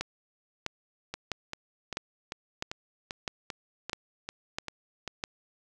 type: two click trains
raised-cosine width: 0.2 ms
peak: -18 / -14 dBFS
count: 11 / 9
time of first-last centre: 1.14-5.077 / 0.01-5.239 s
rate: 2.54 / 1.53 Hz
effects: none